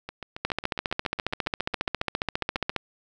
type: two click trains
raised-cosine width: 0.3 ms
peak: -9 / -19 dBFS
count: 35 / 20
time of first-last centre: 0.45-2.763 / 0.09-2.7 s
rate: 14.7 / 7.28 Hz
effects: none